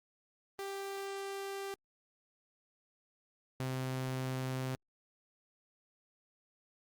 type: tone pair in turn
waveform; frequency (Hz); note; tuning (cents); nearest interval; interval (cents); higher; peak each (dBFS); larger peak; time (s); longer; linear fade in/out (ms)
sawtooth; 393.5 / 130.11; G4 / C3; +7 / -9; octave + perfect fifth; 1916; first; -35 / -31; second; 0.59-1.74 / 3.6-4.75; neither; 0
effects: Opus 32 kbps